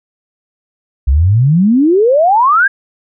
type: exponential sweep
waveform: sine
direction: up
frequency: 61.8 to 1661.2 Hz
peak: -6 dBFS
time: 1.07-2.68 s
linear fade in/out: 10 ms
effects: none